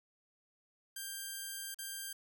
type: tone with dropouts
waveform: 5% pulse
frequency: 1586 Hz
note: G6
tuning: 20 cents sharp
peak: -30 dBFS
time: 0.96-2.13 s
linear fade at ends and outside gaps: 5 ms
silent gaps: 1.745-1.787 s
effects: none